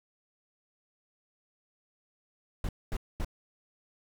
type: noise bursts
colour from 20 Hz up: brown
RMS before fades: -31 dBFS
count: 3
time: 2.64-3.247 s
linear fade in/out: 2 ms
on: 49 ms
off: 230 ms
effects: none